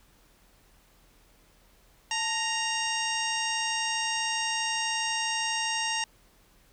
harmonic tone with a mistuned harmonic, 932.3 Hz, A#5, in tune, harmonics 1 / 2 / 3 / 4 / 5 / 6 / 7 / 8 / 9, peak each -33 / -34 / -32 / -40 / -44 / -34 / -40 / -47 / -40 dBFS, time 2.11-6.04 s, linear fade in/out 2 ms, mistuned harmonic 1, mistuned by -83 cents, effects added 40 Hz sine -62 dBFS peak until 6.72 s + pink hiss -62 dBFS RMS until 6.72 s

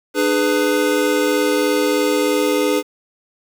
square chord, G# diminished, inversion second, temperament just, 299 / 415.3 / 498.4 Hz, D4 / G#4 / B4, +31 / 0 / +16 cents, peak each -20 dBFS, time 0.14-2.83 s, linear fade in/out 50 ms, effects 8-bit

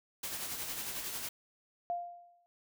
white noise with tremolo, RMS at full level -38 dBFS, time 0.23-1.29 s, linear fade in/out 5 ms, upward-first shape sine, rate 11 Hz, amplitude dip 40%
sine tone with exponential decay, 698.5 Hz, F5, in tune, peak -30 dBFS, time 1.9-2.46 s, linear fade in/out 0 ms, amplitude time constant 120 ms
effects none

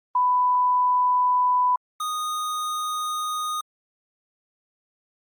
sine / square tone pair in turn, 995 / 1237.2 Hz, B5 / D#6, +13 / -10 cents, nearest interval major third, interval 377 cents, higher second, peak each -17 / -26 dBFS, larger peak first, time 0.15-1.76 / 2-3.61 s, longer neither, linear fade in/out 5 ms, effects Opus 32 kbps

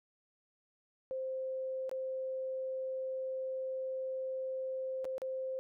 sine tone with dropouts, 523.3 Hz, C5, in tune, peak -35 dBFS, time 1.11-5.59 s, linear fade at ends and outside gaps 0 ms, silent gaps 1.894-1.914 / 5.045-5.052 / 5.181-5.218 s, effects none

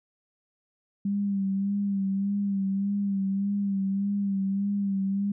sine tone with vibrato, 197.9 Hz, G3, 17 cents sharp, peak -24 dBFS, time 1.05-5.32 s, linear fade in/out 5 ms, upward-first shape sine, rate 1.7 Hz, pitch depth 39 cents each way, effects none

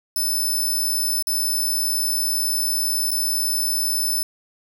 5% pulse tone with dropouts, 5274 Hz, E8, in tune, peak -14 dBFS, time 0.16-4.23 s, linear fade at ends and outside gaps 2 ms, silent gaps 1.225-1.27 / 3.107-3.114 s, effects none

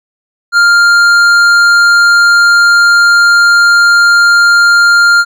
sine tone with hard clipping, 1400 Hz, F6, 4 cents sharp, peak -5 dBFS, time 0.52-5.25 s, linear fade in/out 50 ms, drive 9 dB, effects none

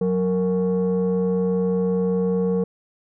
sine tone pair together, 183.6 / 462.6 Hz, F#3 / A#4, -13 / -13 cents, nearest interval octave + major third, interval 1600 cents, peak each -19 dBFS, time 0.01-2.64 s, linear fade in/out 5 ms, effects tanh soft clip ceiling -15 dBFS

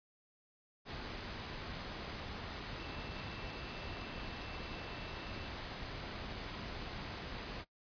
sine tone in noise, 2667 Hz, E7, 20 cents sharp, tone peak -55 dBFS, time 2.76-5.52 s, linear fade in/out 50 ms, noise pink, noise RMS -44 dBFS, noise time 0.85-7.65 s, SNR -14 dB, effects noise-tail reverb RT60 0.1 s tail -18 dB re dry + resampled to 11025 Hz

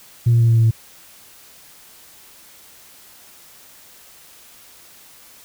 sine tone with pitch steps, 118 / 116.91 / 115.84 / 114.77 / 113.72 / 112.67 Hz, A#2 / A#2 / A#2 / A#2 / A#2 / A2, +22 / +5 / -10 / -27 / -42 / +42 cents, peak -9 dBFS, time 0.26-0.71 s, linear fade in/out 10 ms, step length 75 ms, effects tanh soft clip ceiling -8 dBFS + white hiss -46 dBFS RMS until 5.44 s

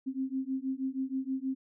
sine beating tone pair, 261.6 / 267.9 Hz, C4 / C4, 0 / +41 cents, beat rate 6.3 Hz, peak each -34 / -34 dBFS, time 0.06-1.55 s, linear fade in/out 20 ms, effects none

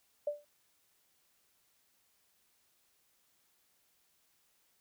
sine tone with exponential decay, 587.3 Hz, D5, in tune, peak -28 dBFS, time 0.27-0.45 s, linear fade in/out 5 ms, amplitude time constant 39 ms, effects white hiss -73 dBFS RMS until 4.8 s

